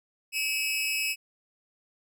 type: tone with amplitude modulation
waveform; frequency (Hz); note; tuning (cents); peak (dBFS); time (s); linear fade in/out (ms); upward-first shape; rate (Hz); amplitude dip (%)
sawtooth; 2584; E7; -35; -20; 0.32-1.16; 50; sine; 271; 75
effects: none